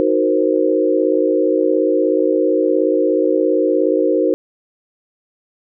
sine chord, C half-diminished seventh, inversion first, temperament equal, 311.1 / 370 / 466.2 / 523.3 Hz, Eb4 / Gb4 / Bb4 / C5, 0 / 0 / 0 / 0 cents, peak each -18 dBFS, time 0-4.34 s, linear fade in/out 0 ms, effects none

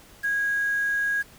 sine tone with quantisation, 1646 Hz, G#6, 16 cents flat, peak -22 dBFS, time 0.23-1.23 s, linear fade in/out 20 ms, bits 7, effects pink hiss -51 dBFS RMS until 1.38 s

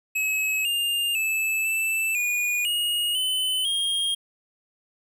square tone with pitch steps, 2569 / 2808 / 2619 / 2645 / 2447 / 2873 / 3029 / 3237 Hz, E7 / F7 / E7 / E7 / D#7 / F7 / F#7 / G#7, -45 / +9 / -12 / +5 / -29 / +48 / +40 / -45 cents, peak -23 dBFS, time 0.15-4.15 s, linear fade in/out 10 ms, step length 500 ms, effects none

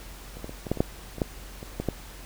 clicks, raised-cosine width 2 ms, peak -28 / -22 / -23 / -21 / -10 / -21 / -7 / -24 / -10 / -24 / -15 / -11 dBFS, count 12, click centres 0.37 / 0.444 / 0.494 / 0.668 / 0.716 / 0.773 / 0.805 / 1.183 / 1.218 / 1.629 / 1.8 / 1.887 s, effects added 46 Hz sine -43 dBFS peak until 2.25 s + pink hiss -46 dBFS RMS until 2.25 s

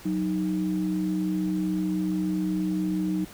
sine tone pair together, 184.98 / 311.1 Hz, F#3 / D#4, 0 / 0 cents, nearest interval major sixth, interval 900 cents, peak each -26 dBFS, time 0.05-3.25 s, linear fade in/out 10 ms, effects tanh soft clip ceiling -16 dBFS + pink hiss -47 dBFS RMS until 3.33 s

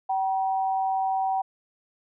sine tone pair together, 766.9 / 956 Hz, G5 / A#5, -38 / +43 cents, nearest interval major third, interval 381 cents, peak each -23 / -32 dBFS, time 0.09-1.42 s, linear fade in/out 10 ms, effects none

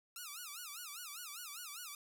5% pulse tone with vibrato, 1296 Hz, E6, 30 cents flat, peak -34 dBFS, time 0.16-1.95 s, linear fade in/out 2 ms, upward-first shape sine, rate 5 Hz, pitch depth 220 cents each way, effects none

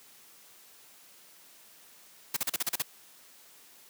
white noise bursts, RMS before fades -29 dBFS, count 8, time 2.34-2.822 s, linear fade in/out 5 ms, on 27 ms, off 38 ms, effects white hiss -56 dBFS RMS until 3.89 s + high-pass 150 Hz 12 dB/octave

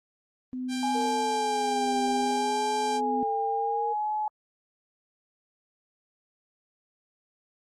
sine tone with tremolo, 253.9 Hz, B3, 48 cents sharp, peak -28 dBFS, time 0.53-3.23 s, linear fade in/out 0 ms, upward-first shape sine, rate 0.8 Hz, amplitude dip 70%
5% pulse tone, 790 Hz, G5, 13 cents sharp, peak -22 dBFS, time 0.68-3.01 s, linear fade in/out 50 ms
sine tone with vibrato, 827 Hz, G#5, 8 cents flat, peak -26 dBFS, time 0.83-4.28 s, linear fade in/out 2 ms, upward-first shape sine, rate 0.67 Hz, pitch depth 51 cents each way
sine linear two-way sweep, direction down then up, 464.1 to 400 to 464.1 Hz, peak -31 dBFS, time 0.94-3.94 s, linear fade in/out 20 ms, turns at 2.04 s
effects low-pass 8000 Hz 12 dB/octave + Opus 24 kbps

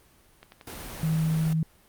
click train, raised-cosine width 0.3 ms, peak -29 dBFS, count 7, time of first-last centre 0.43-0.975 s, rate 11 Hz
pink noise, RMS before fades -39 dBFS, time 0.67-1.53 s, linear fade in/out 2 ms
sine tone, 159.6 Hz, D#3, 44 cents sharp, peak -22 dBFS, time 1.03-1.63 s, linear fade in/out 2 ms
effects pink hiss -59 dBFS RMS until 1.88 s + Opus 32 kbps

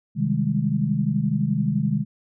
sine chord, Ab major seventh, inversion first, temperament equal, 130.81 / 155.56 / 196 / 207.7 Hz, C3 / Eb3 / G3 / Ab3, 0 / 0 / 0 / 0 cents, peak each -26 / -24 / -27 / -24 dBFS, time 0.15-2.05 s, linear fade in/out 50 ms, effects none

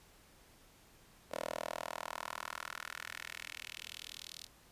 10% pulse tone with high-pass filter sweep, 40.24 Hz, E1, 41 cents flat, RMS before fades -45 dBFS, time 1.31-4.47 s, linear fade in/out 10 ms, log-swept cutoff 520 to 4300 Hz, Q 2.1, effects pink hiss -63 dBFS RMS until 4.71 s + resampled to 32000 Hz

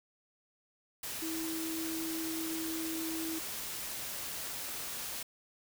sine tone in noise, 324 Hz, E4, 30 cents flat, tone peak -36 dBFS, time 1.22-3.39 s, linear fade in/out 5 ms, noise white, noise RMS -40 dBFS, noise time 1.03-5.23 s, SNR +1 dB, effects none

